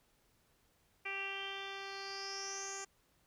10% pulse tone with low-pass filter sweep, 392 Hz, G4, in tune, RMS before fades -43 dBFS, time 1.05-2.85 s, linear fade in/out 10 ms, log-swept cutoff 2500 to 7200 Hz, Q 8.9, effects pink hiss -73 dBFS RMS until 3.26 s

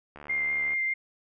click train, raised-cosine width 0.5 ms, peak -29 dBFS, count 43, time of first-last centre 0.16-0.734 s, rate 73.2 Hz
sine tone with vibrato, 2104 Hz, C7, 9 cents sharp, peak -25 dBFS, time 0.29-0.94 s, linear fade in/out 10 ms, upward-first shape sine, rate 5 Hz, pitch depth 11 cents each way
effects none

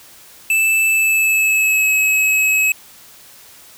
square tone with pitch glide, 2637 to 2566 Hz, E7 to E7, 0 to -47 cents, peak -13 dBFS, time 0.5-2.72 s, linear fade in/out 2 ms, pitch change -47 cents, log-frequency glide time 0.88-1.92 s, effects white hiss -43 dBFS RMS until 3.77 s

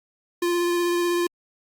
square tone with vibrato, 348.2 Hz, F4, 5 cents flat, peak -21 dBFS, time 0.42-1.27 s, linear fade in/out 5 ms, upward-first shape triangle, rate 16 Hz, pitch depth 14 cents each way, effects Opus 48 kbps

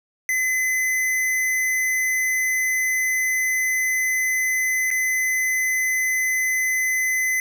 square tone with dropouts, 2030 Hz, B6, 47 cents sharp, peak -20 dBFS, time 0.29-7.4 s, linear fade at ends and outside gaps 1 ms, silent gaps 4.905-4.912 s, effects none

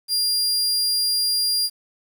sawtooth tone, 4800 Hz, D8, 37 cents sharp, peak -16 dBFS, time 0.08-1.7 s, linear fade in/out 50 ms, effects 8-bit

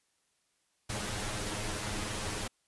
pink noise with comb filter, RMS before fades -36 dBFS, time 0.89-2.48 s, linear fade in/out 10 ms, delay 9.6 ms, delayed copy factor +0.95, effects white hiss -75 dBFS RMS until 2.67 s + resampled to 24000 Hz

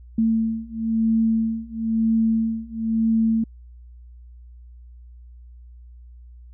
sine beating tone pair, 223.7 / 224.7 Hz, A3 / A3, +29 / +37 cents, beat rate 1 Hz, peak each -22 / -21 dBFS, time 0.18-3.44 s, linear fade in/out 5 ms, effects added 60 Hz sine -41 dBFS peak until 6.53 s

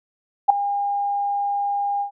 sine tone with ADSR envelope, 808 Hz, G#5, 48 cents flat, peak -5 dBFS, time 0.48-2.11 s, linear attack 19 ms, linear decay 6 ms, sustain -15 dB, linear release 100 ms, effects none

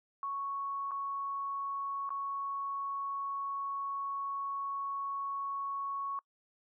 sine tone with dropouts, 1108.7 Hz, C#6, in tune, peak -34 dBFS, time 0.23-6.19 s, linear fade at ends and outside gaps 1 ms, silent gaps 0.91-0.916 / 2.092-2.104 s, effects noise-tail reverb RT60 0.1 s tail -25 dB re dry

